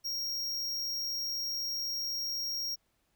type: tone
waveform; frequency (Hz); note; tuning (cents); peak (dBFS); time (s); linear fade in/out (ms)
square; 5588; F8; 0; -33; 0.04-2.76; 20
effects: pink hiss -75 dBFS RMS until 3.15 s